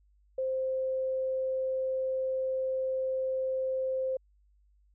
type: tone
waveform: sine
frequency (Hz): 523.3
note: C5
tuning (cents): 0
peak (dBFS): -28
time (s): 0.38-4.17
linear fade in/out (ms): 5
effects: added 50 Hz sine -62 dBFS peak until 4.94 s